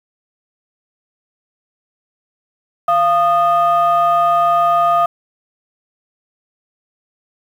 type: tone pair together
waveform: sine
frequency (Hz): 691 / 1231.2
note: F5 / D#6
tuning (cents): -19 / -19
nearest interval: minor seventh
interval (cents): 1000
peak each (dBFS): -12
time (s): 2.88-5.06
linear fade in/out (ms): 5
effects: tanh soft clip ceiling -6 dBFS + 7-bit